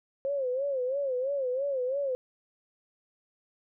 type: tone with vibrato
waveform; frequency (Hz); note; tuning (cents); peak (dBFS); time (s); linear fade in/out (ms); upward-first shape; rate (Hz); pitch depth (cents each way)
sine; 532; C5; +29; -27; 0.25-2.15; 0; sine; 3; 120
effects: none